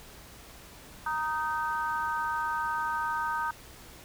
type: chord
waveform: sine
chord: Eb major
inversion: second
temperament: equal with one note detuned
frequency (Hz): 932.3 / 1244.5 / 1542.8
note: Bb5 / Eb6 / G6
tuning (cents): 0 / 0 / -28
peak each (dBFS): -31 / -33 / -34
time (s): 1.06-3.51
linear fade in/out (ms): 5
effects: added 60 Hz sine -57 dBFS peak until 4.04 s + pink hiss -50 dBFS RMS until 4.04 s